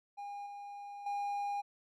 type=tone with level steps; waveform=triangle; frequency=811 Hz; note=G#5; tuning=41 cents flat; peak=-39 / -42 / -32 dBFS; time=0.17-1.62 s; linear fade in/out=20 ms; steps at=0.46 / 1.06 s; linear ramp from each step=5 ms; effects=none